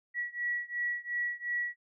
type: beating tone pair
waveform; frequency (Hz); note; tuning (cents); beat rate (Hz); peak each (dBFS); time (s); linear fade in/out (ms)
sine; 1930 / 1932.8; B6 / B6; -40 / -38; 2.8; -34 / -35; 0.14-1.76; 50
effects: none